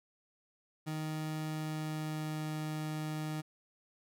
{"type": "tone with pitch glide", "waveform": "30% pulse", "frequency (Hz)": [155.56, 154.4], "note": ["D#3", "D#3"], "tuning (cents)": [0, -13], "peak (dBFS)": -33, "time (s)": [0.86, 3.42], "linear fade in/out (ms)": 20, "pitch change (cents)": -13, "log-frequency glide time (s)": [1.43, 2.48], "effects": []}